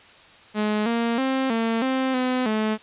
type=tone with pitch steps; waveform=sawtooth; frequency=211.7 / 232.9 / 264.8 / 227.3 / 262.4 / 254 / 216.4 Hz; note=G#3 / A#3 / C4 / A#3 / C4 / B3 / A3; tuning=+33 / -1 / +21 / -43 / +5 / +49 / -29 cents; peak=-17 dBFS; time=0.54-2.78 s; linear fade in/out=50 ms; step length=320 ms; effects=white hiss -49 dBFS RMS until 2.82 s + resampled to 8000 Hz